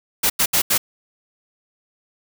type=noise bursts at uneven times; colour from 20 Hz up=white; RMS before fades=-17 dBFS; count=4; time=0.23-0.3 / 0.39-0.46 / 0.53-0.62 / 0.7-0.78 s; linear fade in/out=10 ms; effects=none